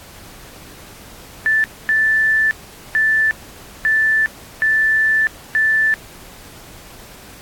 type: tone bursts at uneven times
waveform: sine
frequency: 1760 Hz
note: A6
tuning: in tune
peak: -12 dBFS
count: 6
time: 1.46-1.64 / 1.89-2.51 / 2.95-3.31 / 3.85-4.26 / 4.62-5.27 / 5.55-5.94 s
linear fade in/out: 0 ms
effects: pink hiss -40 dBFS RMS until 7.41 s + AAC 64 kbps